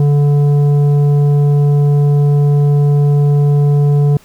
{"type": "tone with tanh clipping", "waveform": "sine", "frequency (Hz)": 144.7, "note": "D3", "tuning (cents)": -25, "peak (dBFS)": -9, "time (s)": [0, 4.17], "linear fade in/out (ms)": 2, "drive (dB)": 9, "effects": ["pink hiss -46 dBFS RMS until 4.24 s"]}